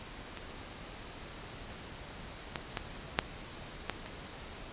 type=clicks; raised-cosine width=0.3 ms; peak=-25 / -18 / -17 / -8 / -15 / -29 dBFS; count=6; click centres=0.373 / 2.558 / 2.772 / 3.189 / 3.897 / 4.061 s; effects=pink hiss -46 dBFS RMS until 4.72 s + resampled to 8000 Hz